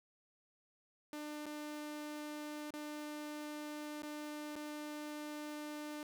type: tone with dropouts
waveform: sawtooth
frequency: 299.2 Hz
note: D4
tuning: 32 cents sharp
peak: -39 dBFS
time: 1.13-6.03 s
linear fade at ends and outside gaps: 1 ms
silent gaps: 1.457-1.463 / 2.706-2.738 / 4.022-4.032 / 4.556-4.562 s
effects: none